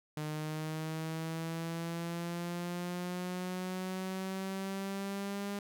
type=linear sweep; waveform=sawtooth; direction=up; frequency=151.8 to 202.1 Hz; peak=-32 dBFS; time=0.17-5.59 s; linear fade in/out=2 ms; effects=none